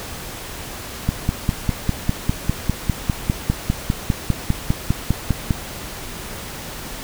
click train, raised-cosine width 5 ms, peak -4 dBFS, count 23, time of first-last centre 1.09-5.508 s, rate 4.98 Hz, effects pink hiss -32 dBFS RMS until 7.03 s

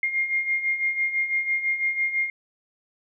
sine beating tone pair, 2120 / 2126 Hz, C7 / C7, +22 / +27 cents, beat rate 6 Hz, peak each -29 / -23 dBFS, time 0.03-2.3 s, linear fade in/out 2 ms, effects none

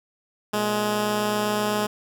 10% pulse tone pair together, 118.88 / 210 Hz, A#2 / G#3, +34 / +19 cents, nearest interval minor seventh, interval 985 cents, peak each -26 / -14 dBFS, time 0.53-1.87 s, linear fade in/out 10 ms, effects none

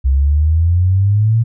sine exponential sweep, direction up, 65 to 116.7 Hz, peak -9 dBFS, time 0.04-1.44 s, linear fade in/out 20 ms, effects none

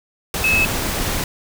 sine tone in noise, 2591 Hz, E7, 30 cents flat, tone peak -14 dBFS, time 0.44-0.65 s, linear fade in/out 2 ms, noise pink, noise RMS -22 dBFS, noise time 0.34-1.24 s, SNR +5 dB, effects none

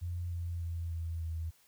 sine tone with pitch steps, 87.31 / 85.76 / 84.24 / 82.74 / 81.28 Hz, F2 / F2 / E2 / E2 / E2, 0 / -31 / +38 / +7 / -24 cents, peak -34 dBFS, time 0.01-1.51 s, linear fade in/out 20 ms, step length 300 ms, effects white hiss -66 dBFS RMS until 1.67 s

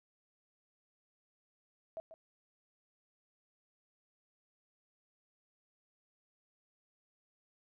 sine tone with echo, 650 Hz, E5, 24 cents flat, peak -39 dBFS, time 1.97-2 s, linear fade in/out 0 ms, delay 140 ms, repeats 1, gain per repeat -11 dB, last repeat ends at 2.14 s, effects none

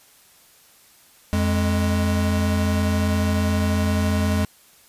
square tone pair together, 87.6 / 208.3 Hz, F2 / G#3, +6 / +5 cents, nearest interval octave + minor third, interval 1499 cents, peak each -21 / -23 dBFS, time 1.33-4.45 s, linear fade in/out 0 ms, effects white hiss -53 dBFS RMS until 4.88 s + resampled to 32000 Hz

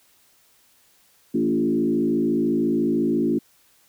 sine tone with frequency modulation, 288.2 Hz, D4, 33 cents flat, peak -18 dBFS, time 1.34-3.39 s, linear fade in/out 10 ms, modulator 54.1 Hz, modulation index 1.5, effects white hiss -59 dBFS RMS until 3.88 s

